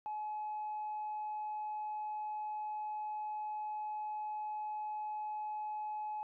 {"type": "tone", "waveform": "sine", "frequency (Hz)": 850, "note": "G#5", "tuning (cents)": 40, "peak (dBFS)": -36, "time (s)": [0.06, 6.23], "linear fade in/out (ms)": 0, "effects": ["tanh soft clip ceiling -34 dBFS"]}